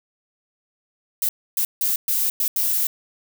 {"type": "noise bursts at uneven times", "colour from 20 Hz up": "violet", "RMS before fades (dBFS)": -21, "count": 6, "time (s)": [[1.22, 1.29], [1.57, 1.65], [1.81, 1.96], [2.08, 2.3], [2.4, 2.48], [2.56, 2.87]], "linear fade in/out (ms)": 2, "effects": []}